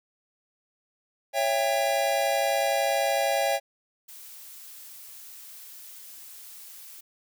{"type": "chord", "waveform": "square", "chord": "C# diminished", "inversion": "none", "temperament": "just", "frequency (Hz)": [554.4, 665.2, 798.3], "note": ["C#5", "E5", "G5"], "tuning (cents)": [0, 16, 31], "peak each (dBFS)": -28, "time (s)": [1.33, 3.6], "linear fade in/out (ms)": 50}
{"type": "noise", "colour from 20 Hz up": "blue", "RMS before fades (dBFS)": -45, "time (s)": [4.08, 7.01], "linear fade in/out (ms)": 10}
{"effects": []}